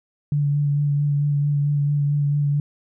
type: tone with vibrato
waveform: sine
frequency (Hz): 144.7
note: D3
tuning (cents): -25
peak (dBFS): -17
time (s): 0.32-2.6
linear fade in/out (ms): 2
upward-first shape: sine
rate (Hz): 4.5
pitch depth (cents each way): 19
effects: none